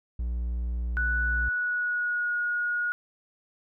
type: tone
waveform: triangle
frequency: 59.5 Hz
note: A#1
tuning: 36 cents sharp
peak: -25 dBFS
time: 0.19-1.49 s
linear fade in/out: 5 ms
type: tone with pitch glide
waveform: sine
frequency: 1480 to 1443.7 Hz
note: F#6 to F#6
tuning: 0 to -43 cents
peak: -25 dBFS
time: 0.97-2.92 s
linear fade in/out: 0 ms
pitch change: -43 cents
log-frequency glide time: 1.25-2.35 s
effects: none